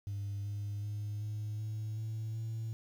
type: tone with pitch steps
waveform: sine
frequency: 100.6 / 102.48 / 104.39 / 106.34 / 108.32 / 110.34 / 112.4 Hz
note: G2 / G#2 / G#2 / G#2 / A2 / A2 / A2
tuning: +45 / -23 / +9 / +41 / -27 / +5 / +37 cents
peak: -34 dBFS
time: 0.07-2.73 s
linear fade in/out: 0 ms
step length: 380 ms
effects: tanh soft clip ceiling -32 dBFS + 10-bit